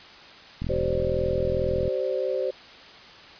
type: click train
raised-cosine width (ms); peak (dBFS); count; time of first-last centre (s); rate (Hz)
5; -18; 54; 0.62-1.879; 42.1
type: chord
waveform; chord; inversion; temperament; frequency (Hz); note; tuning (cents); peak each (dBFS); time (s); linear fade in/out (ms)
sine; G suspended fourth; none; equal with one note detuned; 382.6 / 523.3 / 587.3; G4 / C5 / D5; -42 / 0 / 0; -29 / -26 / -31; 0.69-2.51; 10
effects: white hiss -46 dBFS RMS until 3.39 s + resampled to 11025 Hz